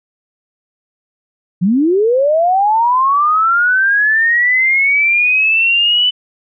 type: linear sweep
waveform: sine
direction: up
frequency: 164.81 to 3002 Hz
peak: -9 dBFS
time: 1.61-6.11 s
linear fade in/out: 20 ms
effects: none